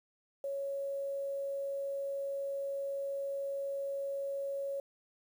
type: tone with quantisation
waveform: sine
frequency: 554.4 Hz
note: C#5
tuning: in tune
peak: -34 dBFS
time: 0.44-4.8 s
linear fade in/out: 2 ms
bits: 10
effects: none